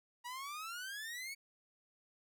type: exponential sweep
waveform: sawtooth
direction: up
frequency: 952 to 2251 Hz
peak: -39 dBFS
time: 0.24-1.35 s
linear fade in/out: 20 ms
effects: none